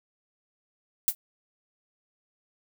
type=noise with exponential decay; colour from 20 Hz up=violet; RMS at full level=-18 dBFS; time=1.08-1.15 s; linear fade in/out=0 ms; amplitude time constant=15 ms; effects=none